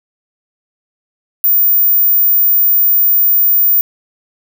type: tone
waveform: sine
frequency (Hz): 14760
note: A#9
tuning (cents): -18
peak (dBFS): -7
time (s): 1.44-3.81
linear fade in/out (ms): 0
effects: none